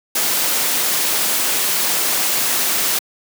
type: noise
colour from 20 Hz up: white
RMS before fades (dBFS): -18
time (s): 0.15-2.99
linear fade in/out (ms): 5
effects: high-pass 200 Hz 12 dB/octave